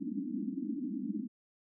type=band-pass noise; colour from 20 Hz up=white; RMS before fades=-37 dBFS; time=0-1.28 s; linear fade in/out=20 ms; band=190 to 310 Hz; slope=96 dB/octave; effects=none